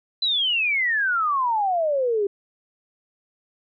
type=exponential sweep; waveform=sine; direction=down; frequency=4058 to 390 Hz; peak=-19 dBFS; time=0.22-2.27 s; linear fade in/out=5 ms; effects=none